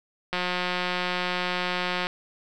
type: click train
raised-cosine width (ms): 0.3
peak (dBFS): -11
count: 314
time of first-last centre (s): 0.33-2.069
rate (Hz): 180
effects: none